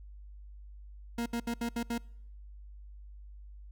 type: tone bursts at uneven times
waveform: 40% pulse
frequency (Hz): 234.5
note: A#3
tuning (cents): +11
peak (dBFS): -30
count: 6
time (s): 1.18-1.26 / 1.33-1.4 / 1.47-1.54 / 1.61-1.69 / 1.76-1.83 / 1.9-1.98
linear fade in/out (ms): 5
effects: noise-tail reverb RT60 0.8 s tail -26 dB re dry + added 50 Hz sine -46 dBFS peak until 3.71 s